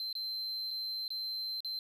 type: tone with dropouts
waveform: triangle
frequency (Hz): 4104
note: C8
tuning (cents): -34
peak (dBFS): -34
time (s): 0-1.79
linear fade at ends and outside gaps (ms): 1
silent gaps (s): 0.128-0.152 / 0.707-0.711 / 1.08-1.104 / 1.605-1.647
effects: none